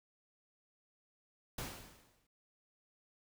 pink noise with exponential decay, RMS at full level -40 dBFS, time 1.58-2.27 s, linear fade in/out 5 ms, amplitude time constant 150 ms, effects none

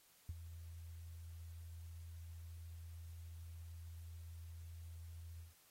sine tone with ADSR envelope, 83.3 Hz, E2, 19 cents sharp, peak -39 dBFS, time 0.29-5.54 s, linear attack 3 ms, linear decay 35 ms, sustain -10 dB, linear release 140 ms, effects white hiss -69 dBFS RMS until 5.7 s + AAC 48 kbps

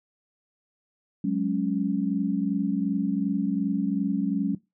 sine chord, F# suspended second, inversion none, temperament equal, 185 / 207.7 / 277.2 Hz, F#3 / G#3 / C#4, 0 / 0 / 0 cents, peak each -27 dBFS, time 1.24-4.55 s, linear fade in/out 5 ms, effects noise-tail reverb RT60 0.2 s tail -19 dB re dry

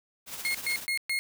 white noise with tremolo, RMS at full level -36 dBFS, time 0.26-0.87 s, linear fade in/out 50 ms, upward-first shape triangle, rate 16 Hz, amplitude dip 60%
35% pulse tone bursts, 2150 Hz, C7, 47 cents sharp, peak -25 dBFS, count 4, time 0.45-1.19 s, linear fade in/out 0 ms, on 95 ms, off 120 ms
effects none

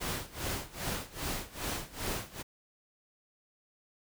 pink noise with tremolo, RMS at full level -34 dBFS, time 0-2.43 s, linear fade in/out 20 ms, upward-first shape sine, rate 2.5 Hz, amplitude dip 90%, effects none

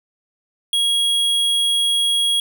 square tone, 3300 Hz, G#7, 12 cents flat, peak -16 dBFS, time 0.73-2.4 s, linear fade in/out 2 ms, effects none

